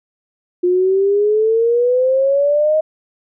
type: exponential sweep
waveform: sine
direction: up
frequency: 353.6 to 630 Hz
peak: -11 dBFS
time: 0.63-2.81 s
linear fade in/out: 10 ms
effects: none